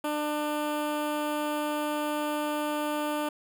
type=tone with notch filter; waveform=15% pulse; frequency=298.7 Hz; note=D4; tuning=29 cents sharp; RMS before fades=-30 dBFS; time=0.04-3.29 s; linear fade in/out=5 ms; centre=5600 Hz; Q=1.1; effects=none